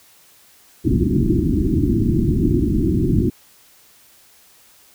white low-pass noise, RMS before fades -17 dBFS, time 0.84-3.3 s, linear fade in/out 10 ms, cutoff 360 Hz, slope 96 dB/octave, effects white hiss -51 dBFS RMS until 4.94 s

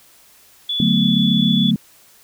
sine tone, 3435 Hz, A7, 42 cents flat, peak -19 dBFS, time 0.69-1.71 s, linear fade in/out 5 ms
sine chord, B minor seventh, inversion first, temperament equal, 146.83 / 185 / 220 / 246.9 Hz, D3 / F#3 / A3 / B3, 0 / 0 / 0 / 0 cents, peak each -22 / -18 / -17 / -21 dBFS, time 0.8-1.76 s, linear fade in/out 2 ms
effects white hiss -50 dBFS RMS until 2.23 s

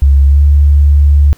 sine tone with pitch glide, 69.3 to 72.12 Hz, C#2 to D2, 0 to -31 cents, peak -3 dBFS, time 0.02-1.33 s, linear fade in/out 0 ms, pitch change +69 cents, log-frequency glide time 0.26-0.41 s, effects pink hiss -45 dBFS RMS until 1.37 s

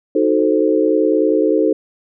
sine chord, D# diminished seventh, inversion none, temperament equal, 311.1 / 370 / 440 / 523.3 Hz, D#4 / F#4 / A4 / C5, 0 / 0 / 0 / 0 cents, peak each -16 / -19 / -16 / -19 dBFS, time 0.15-1.73 s, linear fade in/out 5 ms, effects none

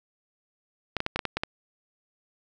clicks, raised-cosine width 0.3 ms, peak -11 dBFS, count 8, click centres 0.967 / 1.004 / 1.064 / 1.16 / 1.192 / 1.253 / 1.37 / 1.435 s, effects none

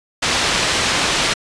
white low-pass noise, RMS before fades -18 dBFS, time 0.22-1.34 s, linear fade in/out 10 ms, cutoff 4500 Hz, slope 12 dB/octave, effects resampled to 22050 Hz

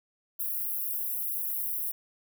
white high-pass noise, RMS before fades -32 dBFS, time 0.39-1.92 s, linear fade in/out 10 ms, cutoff 11000 Hz, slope 48 dB/octave, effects none

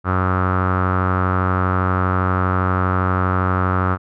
sawtooth tone with low-pass filter, 92.5 Hz, F#2, in tune, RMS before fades -18 dBFS, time 0.04-3.98 s, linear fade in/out 50 ms, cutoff 1300 Hz, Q 6.6, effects none

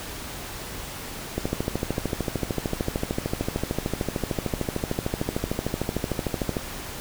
click train, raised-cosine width 2 ms, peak -11 dBFS, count 70, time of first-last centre 1.38-6.568 s, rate 13.3 Hz, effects pink hiss -36 dBFS RMS until 7 s

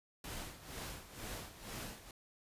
pink noise with tremolo, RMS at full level -44 dBFS, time 0.24-2.11 s, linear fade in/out 2 ms, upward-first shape sine, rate 2.1 Hz, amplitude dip 75%, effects resampled to 32000 Hz

